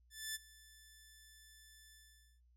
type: tone with ADSR envelope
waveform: 10% pulse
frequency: 1754 Hz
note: A6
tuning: 6 cents flat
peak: -30 dBFS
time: 0.1-2.41 s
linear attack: 250 ms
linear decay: 24 ms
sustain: -21 dB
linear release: 480 ms
effects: noise-tail reverb RT60 0.2 s tail -17 dB re dry + added 60 Hz sine -66 dBFS peak until 2.56 s